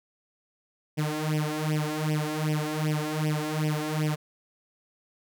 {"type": "tone with flanger", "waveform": "sawtooth", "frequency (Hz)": 153.2, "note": "D#3", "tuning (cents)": -27, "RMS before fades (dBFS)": -28, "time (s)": [0.97, 4.16], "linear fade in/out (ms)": 20, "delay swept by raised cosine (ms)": [0.36, 2.96], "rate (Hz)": 2.6, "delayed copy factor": 0.95, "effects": []}